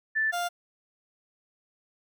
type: tone pair in turn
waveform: sine / 30% pulse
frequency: 1760 / 700 Hz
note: A6 / F5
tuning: 0 / +4 cents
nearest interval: octave + major third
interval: 1596 cents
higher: first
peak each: -23 / -25 dBFS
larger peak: first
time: 0.15-0.32 / 0.32-0.49 s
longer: neither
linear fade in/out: 20 ms
effects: none

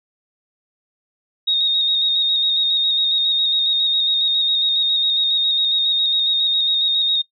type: tone with vibrato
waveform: sine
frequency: 3729 Hz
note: A#7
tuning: in tune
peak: -15 dBFS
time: 1.47-7.22 s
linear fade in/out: 10 ms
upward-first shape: square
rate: 7.3 Hz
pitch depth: 22 cents each way
effects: noise-tail reverb RT60 0.1 s tail -18 dB re dry

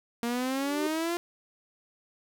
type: exponential sweep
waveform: sawtooth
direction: up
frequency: 232.8 to 350.1 Hz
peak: -24 dBFS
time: 0.23-1.17 s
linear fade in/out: 0 ms
type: tone with exponential growth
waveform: triangle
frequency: 383.8 Hz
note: G4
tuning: 37 cents flat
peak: -26 dBFS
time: 0.44-0.87 s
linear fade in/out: 5 ms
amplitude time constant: 92 ms
effects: none

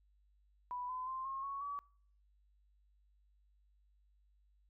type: tone with pitch steps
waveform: sine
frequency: 987.8 / 1016.7 / 1046.5 / 1077.2 / 1108.8 / 1141.3 Hz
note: B5 / B5 / C6 / C#6 / C#6 / D6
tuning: 0 / +50 / 0 / -50 / 0 / -50 cents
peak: -39 dBFS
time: 0.71-1.79 s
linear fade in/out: 0 ms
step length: 180 ms
effects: noise-tail reverb RT60 0.5 s tail -23 dB re dry + added 50 Hz sine -68 dBFS peak until 4.69 s

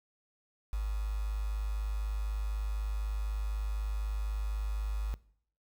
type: tone with quantisation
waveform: sine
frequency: 52 Hz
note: G#1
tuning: 3 cents sharp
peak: -30 dBFS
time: 0.73-5.14 s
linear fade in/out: 0 ms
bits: 8
effects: noise-tail reverb RT60 0.6 s tail -21 dB re dry

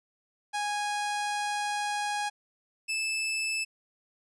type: tone pair in turn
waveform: sawtooth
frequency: 827 / 2626 Hz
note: G#5 / E7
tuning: -8 / -7 cents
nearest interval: octave + minor sixth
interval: 2001 cents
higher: second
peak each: -25 dBFS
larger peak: neither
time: 0.53-2.3 / 2.88-3.65 s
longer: first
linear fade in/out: 20 ms
effects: resampled to 24000 Hz

